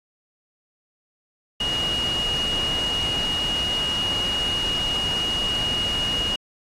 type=tone in noise; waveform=sine; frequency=2876 Hz; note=F#7; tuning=50 cents flat; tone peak=-22 dBFS; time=1.6-6.36 s; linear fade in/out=5 ms; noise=pink; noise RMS=-30 dBFS; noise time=1.6-6.36 s; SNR=+5 dB; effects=low-pass 7000 Hz 12 dB/octave + AAC 64 kbps